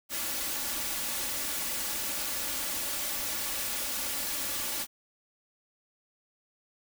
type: noise with comb filter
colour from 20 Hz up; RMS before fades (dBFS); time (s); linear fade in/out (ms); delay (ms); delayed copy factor
white; -33; 0.09-4.87; 50; 3.5; +0.55
effects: none